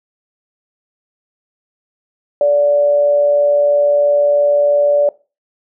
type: tone with amplitude modulation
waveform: sine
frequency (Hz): 580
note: D5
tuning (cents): -22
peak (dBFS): -7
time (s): 2.41-5.09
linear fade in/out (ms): 2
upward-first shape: sine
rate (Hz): 143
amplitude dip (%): 35
effects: noise-tail reverb RT60 0.3 s tail -20 dB re dry